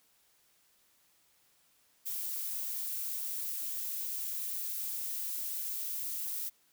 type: noise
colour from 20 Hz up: violet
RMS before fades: -37 dBFS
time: 2.05-6.5 s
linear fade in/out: 20 ms
effects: white hiss -69 dBFS RMS until 6.72 s